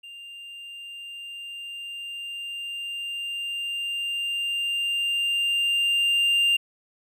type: tone with level ramp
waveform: triangle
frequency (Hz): 2794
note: F7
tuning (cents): 0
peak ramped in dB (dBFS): -38 to -16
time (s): 0.03-6.57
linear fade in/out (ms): 10
effects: none